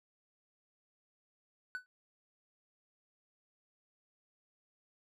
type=tone with exponential decay; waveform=triangle; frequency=1495 Hz; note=F#6; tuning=17 cents sharp; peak=-32 dBFS; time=1.75-1.86 s; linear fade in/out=0 ms; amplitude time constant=23 ms; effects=none